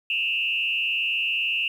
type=tone with frequency modulation; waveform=sine; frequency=2727 Hz; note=F7; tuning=42 cents flat; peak=-22 dBFS; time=0.1-1.68 s; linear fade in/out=2 ms; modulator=130 Hz; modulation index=1.2; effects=9-bit